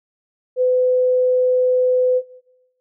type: tone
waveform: sine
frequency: 505 Hz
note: B4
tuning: 39 cents sharp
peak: -13 dBFS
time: 0.56-2.22 s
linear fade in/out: 50 ms
effects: noise-tail reverb RT60 0.9 s tail -17 dB re dry